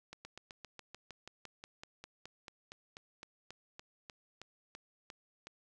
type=slowing click train; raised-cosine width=0.2 ms; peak=-30 dBFS; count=25; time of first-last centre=0.13-5.47 s; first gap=120 ms; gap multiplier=1.05; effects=none